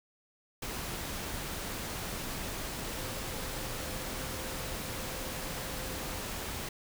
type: tone in noise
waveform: sine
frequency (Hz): 522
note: C5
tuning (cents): -4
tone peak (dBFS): -48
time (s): 2.97-6.22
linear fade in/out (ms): 5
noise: pink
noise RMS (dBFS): -38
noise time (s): 0.62-6.69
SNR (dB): -13
effects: none